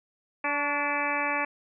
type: harmonic tone with a mistuned harmonic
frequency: 290 Hz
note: D4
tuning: 22 cents flat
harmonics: 1 / 2 / 3 / 4 / 5 / 6 / 7 / 8 / 9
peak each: -37 / -35 / -32 / -33 / -38 / -33 / -36 / -32 / -36 dBFS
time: 0.44-1.45 s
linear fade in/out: 5 ms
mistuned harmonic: 4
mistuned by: -33 cents
effects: none